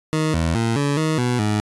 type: tone with pitch steps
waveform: 20% pulse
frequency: 156.4 / 82.1 / 114.6 / 142.8 / 157.4 / 123.2 / 105.6 Hz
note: D#3 / E2 / A#2 / D3 / D#3 / B2 / G#2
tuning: +9 / -6 / -29 / -48 / +20 / -4 / +29 cents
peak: -13 dBFS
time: 0.13-1.6 s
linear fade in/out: 0 ms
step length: 210 ms
effects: resampled to 24000 Hz